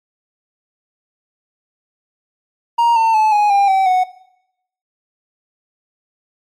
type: tone with pitch steps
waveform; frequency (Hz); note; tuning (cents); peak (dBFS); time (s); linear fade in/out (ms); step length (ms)
triangle; 938 / 901.4 / 866.1 / 832.3 / 799.8 / 768.5 / 738.5; A#5 / A5 / A5 / G#5 / G5 / G5 / F#5; +11 / +42 / -28 / +4 / +35 / -35 / -3; -8; 2.78-4.04; 10; 180
effects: noise-tail reverb RT60 0.8 s tail -18 dB re dry + MP3 64 kbps